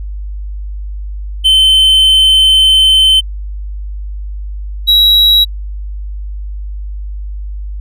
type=tone pair in turn; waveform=triangle; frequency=3075 / 3874 Hz; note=G7 / B7; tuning=-34 / -34 cents; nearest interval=major third; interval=400 cents; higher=second; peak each=-3 dBFS; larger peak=neither; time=1.44-3.21 / 4.87-5.45 s; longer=first; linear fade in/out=20 ms; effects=added 50 Hz sine -19 dBFS peak until 7.8 s